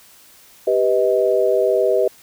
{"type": "chord", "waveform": "sine", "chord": "G augmented", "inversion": "none", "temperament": "equal with one note detuned", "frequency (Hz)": [392, 493.9, 630.6], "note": ["G4", "B4", "D#5"], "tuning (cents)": [0, 0, 23], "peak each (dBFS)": -18, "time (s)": [0.67, 2.08], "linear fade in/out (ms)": 5, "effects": ["white hiss -48 dBFS RMS until 2.22 s"]}